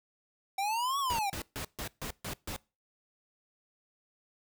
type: exponential two-way sweep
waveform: square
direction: up then down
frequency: 765 to 1145 to 765 Hz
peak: -30 dBFS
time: 0.58-1.3 s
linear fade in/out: 5 ms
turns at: 0.99 s
type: noise bursts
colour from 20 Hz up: pink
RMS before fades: -38 dBFS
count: 7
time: 1.1-2.563 s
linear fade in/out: 0 ms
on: 89 ms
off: 140 ms
effects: noise-tail reverb RT60 0.3 s tail -23 dB re dry